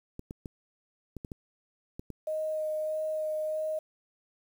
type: clicks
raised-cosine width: 3 ms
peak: -26 dBFS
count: 8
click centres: 0.194 / 0.309 / 0.458 / 1.167 / 1.248 / 1.318 / 1.995 / 2.103 s
type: tone with vibrato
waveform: sine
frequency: 621 Hz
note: D#5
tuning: 3 cents flat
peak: -29 dBFS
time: 2.27-3.79 s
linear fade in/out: 5 ms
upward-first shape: sine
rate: 1.6 Hz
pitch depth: 9 cents each way
effects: 9-bit